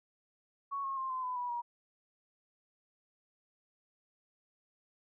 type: tone with pitch steps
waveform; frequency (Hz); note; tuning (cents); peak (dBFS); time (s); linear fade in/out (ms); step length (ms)
sine; 1112 / 1084.1 / 1056.9 / 1030.4 / 1004.5 / 979.3 / 954.7; C#6 / C#6 / C6 / C6 / B5 / B5 / A#5; +5 / -39 / +17 / -27 / +29 / -15 / +41; -34; 0.71-1.62; 20; 130
effects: none